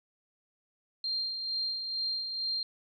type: tone with tremolo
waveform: sine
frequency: 4186 Hz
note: C8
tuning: in tune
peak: -29 dBFS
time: 1.04-2.63 s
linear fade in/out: 2 ms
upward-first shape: sine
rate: 2.2 Hz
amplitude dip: 45%
effects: none